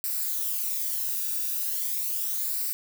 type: noise with flanger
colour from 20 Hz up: violet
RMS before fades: -29 dBFS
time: 0.04-2.73 s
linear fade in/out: 0 ms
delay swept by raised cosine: 0.3 to 0.96 ms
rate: 0.38 Hz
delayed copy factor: -0.55
effects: none